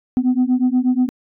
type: beating tone pair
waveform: sine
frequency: 248.2 / 256.5 Hz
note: B3 / C4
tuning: +9 / -34 cents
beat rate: 8.3 Hz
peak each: -15 dBFS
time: 0.17-1.09 s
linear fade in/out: 0 ms
effects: tanh soft clip ceiling -10 dBFS